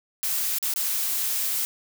blue noise with dropouts, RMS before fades -26 dBFS, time 0.23-1.65 s, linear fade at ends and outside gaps 0 ms, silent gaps 0.585-0.627 / 0.738-0.76 s, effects none

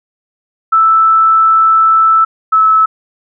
sine tone pair in turn, 1318.5 / 1301.9 Hz, E6 / E6, 0 / -22 cents, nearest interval unison, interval 22 cents, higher first, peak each -5 dBFS, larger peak neither, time 0.72-2.25 / 2.52-2.86 s, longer first, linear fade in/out 10 ms, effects none

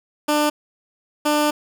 15% pulse tone pair in turn, 298 / 298 Hz, D4 / D4, +25 / +25 cents, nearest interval unison, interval 0 cents, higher neither, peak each -10 dBFS, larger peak neither, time 0.28-0.5 / 1.25-1.51 s, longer second, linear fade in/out 10 ms, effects none

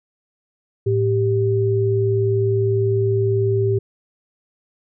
sine tone pair together, 110.07 / 392 Hz, A2 / G4, +1 / 0 cents, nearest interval octave + minor seventh, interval 2199 cents, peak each -18 dBFS, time 0.86-3.79 s, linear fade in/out 10 ms, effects none

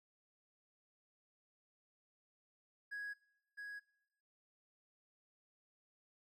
triangle tone with echo, 1661.2 Hz, G#6, in tune, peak -39 dBFS, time 2.91-3.14 s, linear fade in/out 20 ms, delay 660 ms, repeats 1, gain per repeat -4 dB, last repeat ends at 3.8 s, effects noise-tail reverb RT60 1.0 s tail -24 dB re dry + tanh soft clip ceiling -37 dBFS

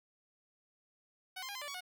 10% pulse tone with pitch steps, 747 / 1048 / 809 / 1033 / 584 / 1124 / 729 Hz, F#5 / C6 / G#5 / C6 / D5 / C#6 / F#5, +16 / +2 / -46 / -22 / -10 / +24 / -26 cents, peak -33 dBFS, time 1.36-1.808 s, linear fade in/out 10 ms, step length 64 ms, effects none

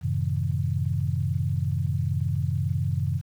sine chord, F# diminished seventh, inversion none, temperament just, 92.5 / 111 / 133.2 / 159.84 Hz, F#2 / A2 / C3 / Eb3, 0 / +16 / +31 / +47 cents, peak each -27 / -31 / -27 / -31 dBFS, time 0.01-3.22 s, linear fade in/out 50 ms, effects 9-bit

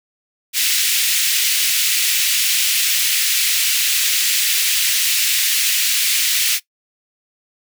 pink high-pass noise, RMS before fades -17 dBFS, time 0.53-6.6 s, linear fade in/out 50 ms, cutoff 2300 Hz, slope 24 dB/octave, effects noise-tail reverb RT60 0.1 s tail -18 dB re dry

